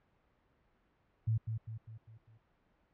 sine tone with echo, 111.2 Hz, A2, 19 cents sharp, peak -28 dBFS, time 1.27-1.38 s, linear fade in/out 10 ms, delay 200 ms, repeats 5, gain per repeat -6 dB, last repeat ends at 2.38 s, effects pink hiss -73 dBFS RMS until 2.93 s + low-pass 2000 Hz 12 dB/octave

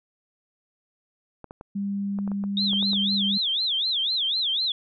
clicks, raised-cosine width 1 ms, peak -25 dBFS, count 10, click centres 1.443 / 1.509 / 1.611 / 2.188 / 2.277 / 2.317 / 2.439 / 2.733 / 2.827 / 2.933 s
sine tone, 199.7 Hz, G3, 32 cents sharp, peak -25 dBFS, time 1.75-3.38 s, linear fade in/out 10 ms
sine tone with vibrato, 3600 Hz, A7, 39 cents sharp, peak -22 dBFS, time 2.57-4.72 s, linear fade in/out 2 ms, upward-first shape sine, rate 4 Hz, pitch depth 250 cents each way
effects none

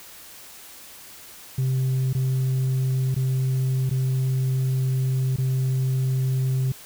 sine tone with dropouts, 130.81 Hz, C3, in tune, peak -17 dBFS, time 1.58-6.72 s, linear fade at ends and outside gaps 5 ms, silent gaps 2.13-2.149 / 3.145-3.163 / 3.895-3.91 / 5.362-5.383 s, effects tanh soft clip ceiling -19 dBFS + white hiss -44 dBFS RMS until 6.85 s

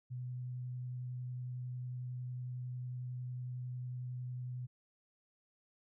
sine tone with vibrato, 125 Hz, B2, 21 cents sharp, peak -39 dBFS, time 0.1-4.67 s, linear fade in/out 20 ms, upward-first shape sine, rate 11 Hz, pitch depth 9 cents each way, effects none

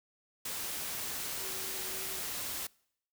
sine tone in noise, 380 Hz, F#4, 46 cents sharp, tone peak -49 dBFS, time 1.4-2.2 s, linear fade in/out 5 ms, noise white, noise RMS -38 dBFS, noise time 0.45-2.67 s, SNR -14 dB, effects noise-tail reverb RT60 0.7 s tail -25 dB re dry

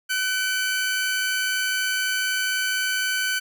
sawtooth tone pair together, 1510.7 / 2318 Hz, F#6 / D7, +36 / -23 cents, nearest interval perfect fifth, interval 741 cents, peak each -19 / -28 dBFS, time 0.09-3.4 s, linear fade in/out 20 ms, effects none

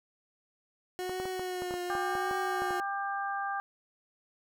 30% pulse tone with vibrato, 364.2 Hz, F#4, 27 cents flat, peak -31 dBFS, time 0.99-2.8 s, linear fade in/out 0 ms, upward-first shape triangle, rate 0.9 Hz, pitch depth 44 cents each way
clicks, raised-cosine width 1 ms, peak -25 dBFS, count 12, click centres 1.095 / 1.2 / 1.255 / 1.395 / 1.621 / 1.709 / 1.74 / 1.952 / 2.153 / 2.311 / 2.62 / 2.707 s
harmonic tone, 397.3 Hz, G4, 23 cents sharp, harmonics 2 / 3 / 4, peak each -34 / -36 / -37 dBFS, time 1.9-3.6 s, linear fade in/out 0 ms
effects none

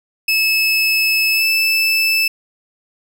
30% pulse tone with pitch glide, 2600 to 2632 Hz, E7 to E7, -24 to -3 cents, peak -10 dBFS, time 0.28-2.28 s, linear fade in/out 5 ms, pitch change +21 cents, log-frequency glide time 1.32-1.44 s, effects none

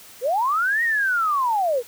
sine linear two-way sweep, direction up then down, 449.4 to 1900 to 449.4 Hz, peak -18 dBFS, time 0.21-1.83 s, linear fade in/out 50 ms, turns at 0.83 s, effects white hiss -45 dBFS RMS until 1.87 s

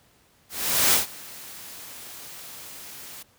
white noise with ADSR envelope, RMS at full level -18 dBFS, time 0.49-3.23 s, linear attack 440 ms, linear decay 130 ms, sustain -23 dB, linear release 7 ms, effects pink hiss -60 dBFS RMS until 3.38 s + high-pass 60 Hz 12 dB/octave

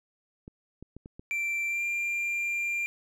clicks, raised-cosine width 3 ms, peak -30 dBFS, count 5, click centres 0.479 / 0.826 / 0.966 / 1.059 / 1.195 s
triangle tone with pitch glide, 2349 to 2385 Hz, D7 to D7, 0 to +26 cents, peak -26 dBFS, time 1.31-2.86 s, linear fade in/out 0 ms, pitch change +26 cents, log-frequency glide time 1.68-1.83 s
effects none

